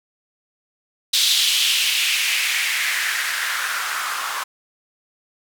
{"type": "noise with band-pass filter sweep", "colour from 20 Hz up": "blue", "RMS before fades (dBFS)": -21, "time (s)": [1.13, 4.44], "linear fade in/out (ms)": 10, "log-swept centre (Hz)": [3700, 1100], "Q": 3.1, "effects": []}